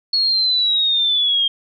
sine linear sweep, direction down, 4352 to 3200 Hz, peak -14 dBFS, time 0.13-1.48 s, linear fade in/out 5 ms, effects none

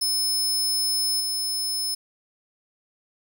sawtooth tone with level steps, 5220 Hz, E8, 18 cents flat, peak -19 / -22 dBFS, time 0.01-1.95 s, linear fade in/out 10 ms, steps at 1.2 s, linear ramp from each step 5 ms, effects 9-bit

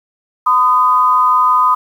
sine tone pair together, 1013.4 / 1239 Hz, B5 / D#6, +44 / -8 cents, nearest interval minor third, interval 348 cents, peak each -11 dBFS, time 0.46-1.75 s, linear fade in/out 10 ms, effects 7-bit

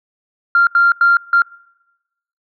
sine tone bursts at uneven times, 1390 Hz, F6, 9 cents flat, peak -7 dBFS, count 4, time 0.55-0.67 / 0.75-0.92 / 1.01-1.17 / 1.33-1.42 s, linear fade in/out 2 ms, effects noise-tail reverb RT60 1.0 s tail -25 dB re dry + tanh soft clip ceiling -3 dBFS

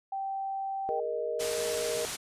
sine tone, 779 Hz, G5, 11 cents flat, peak -31 dBFS, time 0.12-1 s, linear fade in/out 5 ms
sine chord, Ab suspended second, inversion none, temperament equal with one note detuned, 415.3 / 469.7 / 622.3 Hz, Ab4 / Bb4 / Eb5, 0 / +13 / 0 cents, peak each -38 / -32 / -34 dBFS, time 0.89-2.05 s, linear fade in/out 0 ms
white low-pass noise, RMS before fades -37 dBFS, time 1.39-2.17 s, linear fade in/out 20 ms, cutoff 10000 Hz, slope 24 dB/octave
effects resampled to 32000 Hz

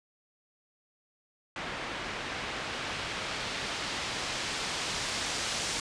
white noise with low-pass filter sweep, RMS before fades -35 dBFS, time 1.56-5.8 s, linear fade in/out 2 ms, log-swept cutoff 2200 to 6700 Hz, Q 0.76, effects resampled to 22050 Hz

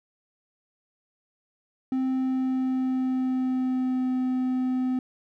triangle tone with pitch glide, 260.9 to 255.7 Hz, C4 to C4, -5 to -40 cents, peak -21 dBFS, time 1.92-4.99 s, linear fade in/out 2 ms, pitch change -35 cents, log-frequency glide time 2.07-4.11 s, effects none

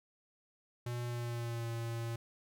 square tone with pitch glide, 120.8 to 115.88 Hz, B2 to A#2, -38 to -10 cents, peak -37 dBFS, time 0.86-2.16 s, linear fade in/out 5 ms, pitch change -72 cents, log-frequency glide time 1.05-1.68 s, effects none

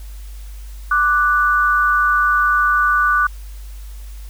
sine tone pair together, 1174.7 / 1478.9 Hz, D6 / F#6, 0 / -1 cents, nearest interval major third, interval 399 cents, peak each -15 dBFS, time 0.91-3.27 s, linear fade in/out 5 ms, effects added 50 Hz sine -30 dBFS peak until 4.29 s + white hiss -47 dBFS RMS until 4.29 s

